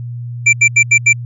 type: tone bursts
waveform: square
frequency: 2349 Hz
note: D7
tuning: in tune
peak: -6 dBFS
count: 5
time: 0.46-1.131 s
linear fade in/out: 10 ms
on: 71 ms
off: 79 ms
effects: added 120 Hz sine -22 dBFS peak until 1.25 s + resampled to 22050 Hz